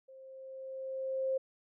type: tone with level ramp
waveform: sine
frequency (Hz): 529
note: C5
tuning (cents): +19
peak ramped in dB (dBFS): -51 to -28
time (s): 0.08-1.38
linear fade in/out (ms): 10
effects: none